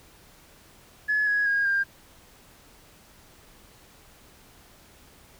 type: tone with pitch steps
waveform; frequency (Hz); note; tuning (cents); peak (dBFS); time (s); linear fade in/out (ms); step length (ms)
sine; 1704 / 1668 / 1632.7 / 1598.2; G#6 / G#6 / G#6 / G6; +44 / +7 / -30 / +33; -20; 1.08-1.84; 20; 190
effects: tanh soft clip ceiling -16 dBFS + pink hiss -54 dBFS RMS until 5.39 s